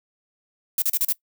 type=noise bursts; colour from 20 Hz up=violet; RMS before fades=-21 dBFS; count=5; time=0.78-1.125 s; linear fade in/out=2 ms; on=41 ms; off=35 ms; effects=noise-tail reverb RT60 0.1 s tail -20 dB re dry